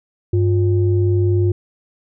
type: tone pair together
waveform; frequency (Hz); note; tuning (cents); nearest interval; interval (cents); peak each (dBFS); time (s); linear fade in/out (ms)
sine; 99.1 / 354.1; G2 / F4; +19 / +24; octave + minor seventh; 2205; -13 / -18; 0.33-1.52; 5
effects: tanh soft clip ceiling -5 dBFS